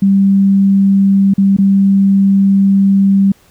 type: tone with dropouts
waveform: sine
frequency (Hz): 196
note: G3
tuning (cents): 0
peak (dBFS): -6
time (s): 0.02-3.32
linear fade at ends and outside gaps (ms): 5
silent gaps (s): 1.338-1.38 / 1.567-1.585
effects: pink hiss -49 dBFS RMS until 3.5 s